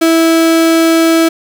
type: tone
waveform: 35% pulse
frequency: 327.7 Hz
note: E4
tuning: 10 cents flat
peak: -5 dBFS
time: 0.01-1.29 s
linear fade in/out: 10 ms
effects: none